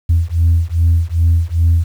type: beating tone pair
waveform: sine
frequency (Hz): 82.41 / 84.91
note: E2 / F2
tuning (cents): 0 / -48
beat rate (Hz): 2.5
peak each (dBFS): -12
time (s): 0.09-1.84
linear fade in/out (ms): 10
effects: tanh soft clip ceiling -5 dBFS + 7-bit